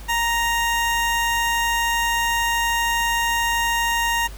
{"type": "tone", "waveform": "20% pulse", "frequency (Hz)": 933, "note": "A#5", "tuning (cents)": 1, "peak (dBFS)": -14, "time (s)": [0.08, 4.28], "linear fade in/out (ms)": 20, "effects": ["added 50 Hz sine -34 dBFS peak until 4.37 s", "pink hiss -43 dBFS RMS until 4.37 s"]}